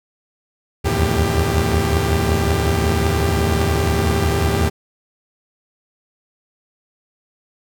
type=tone cluster; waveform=sawtooth; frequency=74.7 / 80.2 / 85.5 / 111.2 / 395.6 Hz; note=D2 / E2 / F2 / A2 / G4; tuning=+30 / -47 / -36 / +19 / +16 cents; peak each=-18 dBFS; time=0.84-4.7 s; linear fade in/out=20 ms; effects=none